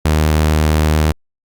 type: tone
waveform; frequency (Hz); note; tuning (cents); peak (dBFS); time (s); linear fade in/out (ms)
sawtooth; 77.2; D#2; -13; -7; 0.05-1.12; 5
effects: Opus 48 kbps